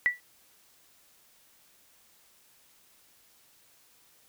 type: tone with exponential decay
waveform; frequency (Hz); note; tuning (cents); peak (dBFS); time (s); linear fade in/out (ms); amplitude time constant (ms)
sine; 1958; B6; -15; -17; 0.06-0.2; 0; 29
effects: white hiss -62 dBFS RMS until 4.28 s